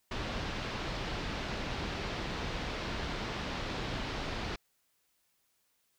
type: low-pass noise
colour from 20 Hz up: pink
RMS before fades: -37 dBFS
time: 0.11-4.56 s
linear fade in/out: 5 ms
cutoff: 4700 Hz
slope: 24 dB/octave
effects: white hiss -75 dBFS RMS until 5.98 s